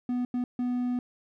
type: tone bursts at uneven times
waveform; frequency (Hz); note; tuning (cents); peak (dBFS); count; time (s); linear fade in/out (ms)
triangle; 246.9; B3; 0; -24; 3; 0.09-0.25 / 0.34-0.44 / 0.59-0.99; 2
effects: none